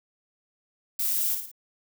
violet noise with echo, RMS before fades -27 dBFS, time 0.99-1.35 s, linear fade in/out 5 ms, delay 55 ms, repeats 3, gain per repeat -6 dB, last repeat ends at 1.515 s, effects none

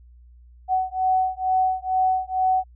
sine beating tone pair, 748 / 750.2 Hz, F#5 / F#5, +19 / +24 cents, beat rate 2.2 Hz, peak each -22 dBFS, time 0.68-2.64 s, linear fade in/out 50 ms, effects added 60 Hz sine -46 dBFS peak until 2.75 s

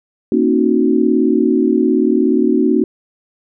sine chord, D# minor seventh, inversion second, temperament equal with one note detuned, 233.1 / 270.7 / 311.1 / 370 Hz, A#3 / C#4 / D#4 / F#4, 0 / -41 / 0 / 0 cents, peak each -16 dBFS, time 0.32-2.84 s, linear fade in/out 2 ms, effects none

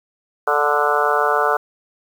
harmonic tone with a mistuned harmonic, 146.83 Hz, D3, in tune, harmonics 3 / 4 / 5 / 6 / 7 / 8 / 9 / 10, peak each -22 / -23 / -22 / -25 / -24 / -23 / -22 / -23 dBFS, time 0.47-1.57 s, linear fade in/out 5 ms, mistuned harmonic 8, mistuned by +18 cents, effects 7-bit

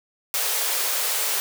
white high-pass noise, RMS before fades -24 dBFS, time 0.34-1.4 s, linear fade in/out 0 ms, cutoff 390 Hz, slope 96 dB/octave, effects none

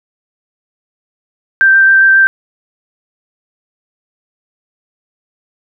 sine tone with vibrato, 1568 Hz, G6, in tune, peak -4 dBFS, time 1.61-2.27 s, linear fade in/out 0 ms, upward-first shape sine, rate 7.4 Hz, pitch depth 10 cents each way, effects none

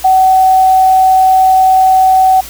sine tone, 755 Hz, F#5, 35 cents sharp, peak -4 dBFS, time 0.04-2.41 s, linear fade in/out 10 ms, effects added 60 Hz sine -34 dBFS peak until 2.49 s + white hiss -29 dBFS RMS until 2.49 s

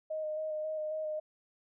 sine tone with vibrato, 620 Hz, D#5, 6 cents flat, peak -33 dBFS, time 0.1-1.2 s, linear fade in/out 10 ms, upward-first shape square, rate 3.7 Hz, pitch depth 15 cents each way, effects none

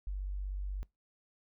sine tone, 48.22 Hz, G1, 28 cents flat, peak -34 dBFS, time 0.07-0.83 s, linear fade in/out 0 ms, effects noise-tail reverb RT60 0.2 s tail -24 dB re dry

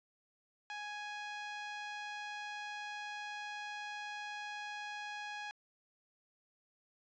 sawtooth tone with band-pass filter, 832 Hz, G#5, 3 cents sharp, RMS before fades -44 dBFS, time 0.7-5.51 s, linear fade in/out 0 ms, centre 2100 Hz, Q 0.81, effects resampled to 16000 Hz

